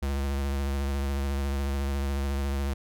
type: tone with vibrato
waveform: square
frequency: 69.3 Hz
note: C#2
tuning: in tune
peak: -27 dBFS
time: 0.02-2.74 s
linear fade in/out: 10 ms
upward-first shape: sine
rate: 14 Hz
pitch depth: 36 cents each way
effects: none